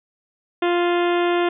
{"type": "harmonic tone with a mistuned harmonic", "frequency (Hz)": 349.2, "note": "F4", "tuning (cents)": 0, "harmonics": [1, 2, 3, 4, 5, 6, 7, 8, 9, 10], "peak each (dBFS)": [-18, -24, -28, -30, -32, -34, -35, -36, -37, -38], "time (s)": [0.62, 1.49], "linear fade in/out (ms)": 5, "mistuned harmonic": 7, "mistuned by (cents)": 36, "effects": []}